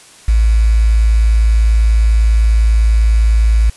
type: tone with quantisation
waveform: sine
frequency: 55 Hz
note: A1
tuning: in tune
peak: -7 dBFS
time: 0.28-3.7 s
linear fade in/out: 5 ms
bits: 5
effects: white hiss -41 dBFS RMS until 3.76 s + resampled to 24000 Hz